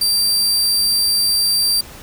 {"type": "tone", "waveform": "sawtooth", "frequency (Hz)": 4699, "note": "D8", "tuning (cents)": 0, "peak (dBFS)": -11, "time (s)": [0.01, 1.81], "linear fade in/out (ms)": 5, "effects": ["pink hiss -38 dBFS RMS until 2.02 s"]}